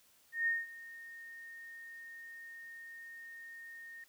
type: tone with ADSR envelope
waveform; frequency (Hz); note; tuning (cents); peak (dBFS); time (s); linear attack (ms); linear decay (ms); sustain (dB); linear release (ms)
sine; 1842; A#6; -21; -28; 0.32-4.04; 150; 190; -19; 3
effects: white hiss -67 dBFS RMS until 4.08 s